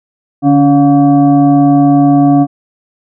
sine tone with frequency modulation, 282.5 Hz, C#4, 33 cents sharp, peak -4 dBFS, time 0.42-2.47 s, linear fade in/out 50 ms, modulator 429 Hz, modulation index 0.8, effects none

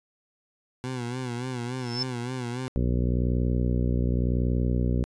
20% pulse tone with vibrato, 124.2 Hz, B2, 10 cents sharp, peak -25 dBFS, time 0.84-2.68 s, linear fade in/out 0 ms, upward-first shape sine, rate 3.5 Hz, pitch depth 80 cents each way
sine tone with exponential growth, 5274 Hz, E8, in tune, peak -23 dBFS, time 1.75-2.03 s, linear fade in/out 5 ms, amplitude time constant 59 ms
harmonic tone, 60.9 Hz, B1, 24 cents flat, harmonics 1 / 2 / 3 / 4 / 5 / 6 / 7 / 8 / 9, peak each -25 / -27 / -31 / -31 / -38 / -37 / -39 / -41 / -43 dBFS, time 2.76-5.04 s, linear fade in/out 0 ms
effects resampled to 22050 Hz

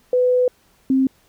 sine tone pair in turn, 499.7 / 264.7 Hz, B4 / C4, +20 / +20 cents, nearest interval major seventh, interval 1100 cents, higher first, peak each -13 dBFS, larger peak neither, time 0.13-0.48 / 0.9-1.07 s, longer first, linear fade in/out 2 ms, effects pink hiss -58 dBFS RMS until 1.28 s

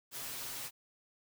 white noise with comb filter, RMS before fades -42 dBFS, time 0.11-0.71 s, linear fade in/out 50 ms, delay 7.4 ms, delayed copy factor +0.75, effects none

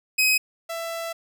sawtooth tone pair in turn, 2529 / 665.6 Hz, D#7 / E5, +28 / +17 cents, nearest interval octave + major seventh, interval 2311 cents, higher first, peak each -14 / -25 dBFS, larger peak first, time 0.18-0.38 / 0.69-1.13 s, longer second, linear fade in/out 10 ms, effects none

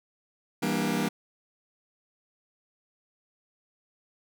sawtooth chord, E half-diminished seventh, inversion none, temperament just, 164.81 / 197.78 / 237.3 / 296.7 Hz, E3 / G3 / Bb3 / D4, 0 / +16 / +31 / +18 cents, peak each -29 / -26 / -26 / -28 dBFS, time 0.62-1.09 s, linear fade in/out 10 ms, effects none

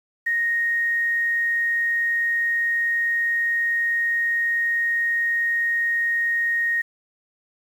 sine tone with quantisation, 1864.7 Hz, A#6, in tune, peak -19 dBFS, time 0.26-6.82 s, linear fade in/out 10 ms, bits 8, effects none

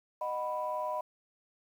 sine chord, B major, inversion first, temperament just, 617.4 / 740.8 / 987.8 Hz, D#5 / F#5 / B5, -14 / +2 / 0 cents, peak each -35 / -40 / -34 dBFS, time 0.21-1.01 s, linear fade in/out 5 ms, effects tanh soft clip ceiling -23 dBFS + 10-bit

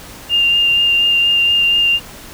sine tone with vibrato, 2800 Hz, F7, 4 cents sharp, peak -10 dBFS, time 0.29-2 s, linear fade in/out 50 ms, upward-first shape sine, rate 4.2 Hz, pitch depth 12 cents each way, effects pink hiss -35 dBFS RMS until 2.33 s

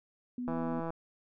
sine tone, 246.9 Hz, B3, in tune, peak -34 dBFS, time 0.38-0.8 s, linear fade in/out 2 ms
click train, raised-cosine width 1 ms, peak -24 dBFS, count 71, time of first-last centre 0.48-0.904 s, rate 165 Hz
effects none

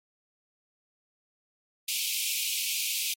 pink high-pass noise, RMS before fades -30 dBFS, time 1.88-3.14 s, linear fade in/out 5 ms, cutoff 2300 Hz, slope 96 dB/octave, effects MP3 64 kbps

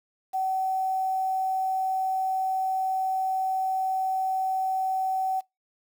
sine tone with quantisation, 759 Hz, F#5, 44 cents sharp, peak -24 dBFS, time 0.33-5.41 s, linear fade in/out 20 ms, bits 8, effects noise-tail reverb RT60 0.2 s tail -24 dB re dry

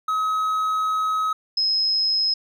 triangle / sine tone pair in turn, 1275 / 5128 Hz, D#6 / E8, +42 / -49 cents, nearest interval 2 octaves, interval 2409 cents, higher second, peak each -18 dBFS, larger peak neither, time 0.08-1.33 / 1.57-2.34 s, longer first, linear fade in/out 5 ms, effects none

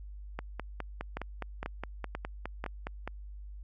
two click trains, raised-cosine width 0.5 ms, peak -21 / -20 dBFS, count 14 / 4, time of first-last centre 0.39-3.076 / 1.17-2.641 s, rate 4.84 / 2.04 Hz, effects added 50 Hz sine -42 dBFS peak until 3.63 s

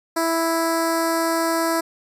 10% pulse tone with notch filter, 329.6 Hz, E4, in tune, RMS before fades -21 dBFS, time 0.16-1.81 s, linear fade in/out 10 ms, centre 2800 Hz, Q 0.67, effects resampled to 32000 Hz

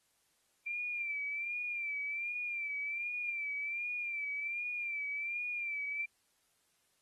sine tone with vibrato, 2361 Hz, D7, 9 cents sharp, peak -35 dBFS, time 0.66-6.06 s, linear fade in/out 10 ms, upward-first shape sine, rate 1.3 Hz, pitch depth 63 cents each way, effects white hiss -75 dBFS RMS until 7.01 s + AAC 32 kbps

